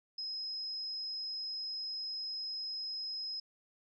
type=tone; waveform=sine; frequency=5110 Hz; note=D#8; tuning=45 cents sharp; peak=-37 dBFS; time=0.18-3.4 s; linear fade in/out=5 ms; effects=none